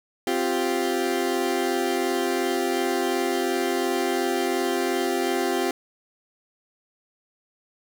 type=chord; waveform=30% pulse; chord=C suspended fourth; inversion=none; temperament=equal; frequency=261.6 / 349.2 / 392 Hz; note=C4 / F4 / G4; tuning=0 / 0 / 0 cents; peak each=-26 / -23 / -24 dBFS; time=0.27-5.71 s; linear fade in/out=2 ms; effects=none